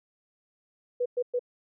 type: tone bursts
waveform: sine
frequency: 491.2 Hz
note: B4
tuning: 9 cents flat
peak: -24 dBFS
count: 3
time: 1-1.394 s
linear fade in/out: 10 ms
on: 58 ms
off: 110 ms
effects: none